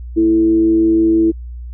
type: tone with frequency modulation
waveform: sine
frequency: 329.6 Hz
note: E4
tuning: in tune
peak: -9 dBFS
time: 0.16-1.32 s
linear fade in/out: 20 ms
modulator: 106 Hz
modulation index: 0.29
effects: added 60 Hz sine -26 dBFS peak until 1.73 s